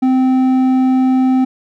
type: tone with hard clipping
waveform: sine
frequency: 259.1 Hz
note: C4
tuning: 17 cents flat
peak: -11 dBFS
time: 0.02-1.45 s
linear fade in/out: 10 ms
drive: 6 dB
effects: none